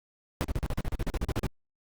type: noise bursts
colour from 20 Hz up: brown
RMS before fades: -28 dBFS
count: 15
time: 0.41-1.465 s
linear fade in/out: 0 ms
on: 33 ms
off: 40 ms
effects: Opus 48 kbps